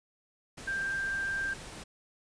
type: tone in noise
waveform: sine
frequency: 1581 Hz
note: G6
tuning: 14 cents sharp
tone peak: -30 dBFS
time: 0.67-1.54 s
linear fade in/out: 10 ms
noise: pink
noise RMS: -45 dBFS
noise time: 0.57-1.84 s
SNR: +12 dB
effects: resampled to 22050 Hz